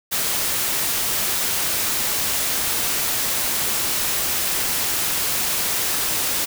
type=noise; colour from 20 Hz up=white; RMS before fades=-22 dBFS; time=0.11-6.46 s; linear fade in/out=20 ms; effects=none